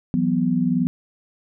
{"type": "chord", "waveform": "sine", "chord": "E suspended second", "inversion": "none", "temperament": "just", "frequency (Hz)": [164.81, 185.42, 247.2], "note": ["E3", "F#3", "B3"], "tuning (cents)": [0, 4, 2], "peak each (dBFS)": [-24, -22, -20], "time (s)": [0.14, 0.87], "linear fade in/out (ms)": 0, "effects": []}